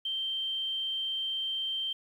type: tone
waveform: sine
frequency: 3136 Hz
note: G7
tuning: in tune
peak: -30 dBFS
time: 0.05-1.93 s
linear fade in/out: 5 ms
effects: 10-bit